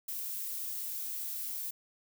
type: noise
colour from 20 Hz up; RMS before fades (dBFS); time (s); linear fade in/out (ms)
violet; -38; 0.08-1.71; 5
effects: none